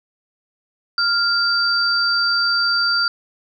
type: tone pair together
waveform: sine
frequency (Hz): 1396.9 / 4661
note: F6 / D8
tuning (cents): 0 / -14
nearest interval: octave + major sixth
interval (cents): 2086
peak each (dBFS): -18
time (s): 0.98-3.08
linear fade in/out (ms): 2
effects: none